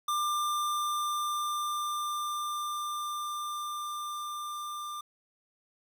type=tone with level ramp; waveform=square; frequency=1193 Hz; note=D6; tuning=27 cents sharp; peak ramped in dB=-28 to -37 dBFS; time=0.08-5.01 s; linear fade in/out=5 ms; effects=10-bit